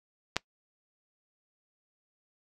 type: clicks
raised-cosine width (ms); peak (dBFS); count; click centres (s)
0.2; -27 / -8; 2; 0.36 / 0.366
effects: noise-tail reverb RT60 0.1 s tail -23 dB re dry